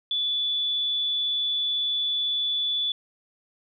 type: tone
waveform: sine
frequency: 3458 Hz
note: A7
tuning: 31 cents flat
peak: -23 dBFS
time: 0.11-2.92 s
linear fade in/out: 2 ms
effects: none